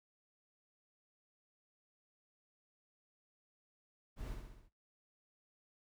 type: noise with echo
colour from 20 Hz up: brown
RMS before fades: -44 dBFS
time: 4.16-4.37 s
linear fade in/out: 50 ms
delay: 66 ms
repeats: 5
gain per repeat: -4 dB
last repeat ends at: 4.7 s
effects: noise-tail reverb RT60 0.2 s tail -19 dB re dry